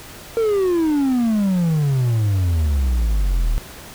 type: exponential sweep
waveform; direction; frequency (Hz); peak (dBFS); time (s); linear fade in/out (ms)
triangle; down; 464.8 to 36.71; -13; 0.37-3.58; 0
effects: pink hiss -38 dBFS RMS until 3.94 s